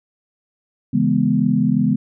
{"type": "chord", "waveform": "sine", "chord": "C# minor seventh", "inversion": "none", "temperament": "equal", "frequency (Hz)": [138.59, 164.81, 207.7, 246.9], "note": ["C#3", "E3", "G#3", "B3"], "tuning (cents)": [0, 0, 0, 0], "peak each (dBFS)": [-22, -21, -18, -18], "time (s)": [0.93, 1.96], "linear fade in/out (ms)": 10, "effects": []}